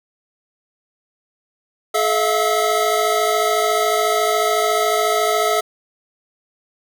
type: tone cluster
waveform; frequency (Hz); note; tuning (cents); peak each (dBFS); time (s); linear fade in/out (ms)
square; 428 / 647 / 701 / 1301; A4 / E5 / F5 / E6; -48 / -32 / +6 / -23; -22; 1.94-5.61; 10
effects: none